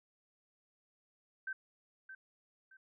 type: tone with echo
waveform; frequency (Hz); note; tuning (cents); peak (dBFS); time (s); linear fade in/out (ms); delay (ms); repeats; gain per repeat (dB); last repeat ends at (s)
sine; 1549; G6; -21; -37; 1.47-1.53; 5; 620; 2; -10; 2.77
effects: none